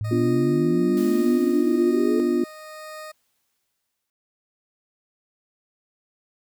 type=exponential sweep; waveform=sine; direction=up; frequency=105 to 440.1 Hz; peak=-24 dBFS; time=0.01-2.2 s; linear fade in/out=0 ms
type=tone with tremolo; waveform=20% pulse; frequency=619 Hz; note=D#5; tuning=9 cents flat; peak=-30 dBFS; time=0.04-3.12 s; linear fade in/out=10 ms; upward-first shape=triangle; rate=1.1 Hz; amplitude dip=45%
type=chord; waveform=sine; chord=B diminished; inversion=none; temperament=equal; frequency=246.9 / 293.7 / 349.2 Hz; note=B3 / D4 / F4; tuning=0 / 0 / 0 cents; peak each=-23 / -25 / -21 dBFS; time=0.11-2.44 s; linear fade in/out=5 ms
type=noise with exponential decay; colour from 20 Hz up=white; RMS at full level=-41 dBFS; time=0.97-4.1 s; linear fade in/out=1 ms; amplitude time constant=680 ms
effects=none